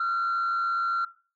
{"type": "tone with frequency modulation", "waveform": "sine", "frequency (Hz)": 1369, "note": "F6", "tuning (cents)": -35, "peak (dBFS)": -22, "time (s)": [0, 1.05], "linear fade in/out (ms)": 5, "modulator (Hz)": 92.5, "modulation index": 0.48, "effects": ["noise-tail reverb RT60 0.4 s tail -20 dB re dry", "tanh soft clip ceiling -22 dBFS"]}